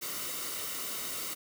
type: noise with comb filter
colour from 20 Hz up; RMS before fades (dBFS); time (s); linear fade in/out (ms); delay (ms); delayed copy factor
white; -37; 0.01-1.35; 20; 1.2; -0.55
effects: none